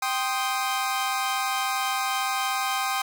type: chord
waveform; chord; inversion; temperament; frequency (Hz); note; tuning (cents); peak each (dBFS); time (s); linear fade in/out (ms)
sawtooth; C minor; second; equal; 784 / 1046.5 / 1244.5; G5 / C6 / Eb6; 0 / 0 / 0; -24 / -26 / -26; 0.02-3.02; 5
effects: none